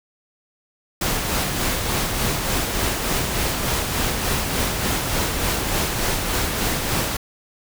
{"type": "noise with tremolo", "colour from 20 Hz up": "pink", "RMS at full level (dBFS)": -21, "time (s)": [1.01, 7.17], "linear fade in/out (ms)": 5, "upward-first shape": "sine", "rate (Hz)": 3.4, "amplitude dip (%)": 35, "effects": []}